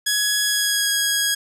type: tone with pitch glide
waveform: 10% pulse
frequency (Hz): 1675 to 1650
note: G#6 to G#6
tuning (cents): +14 to -12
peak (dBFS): -9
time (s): 0.06-1.35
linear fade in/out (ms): 10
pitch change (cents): -26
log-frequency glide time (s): 0.43-0.95
effects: none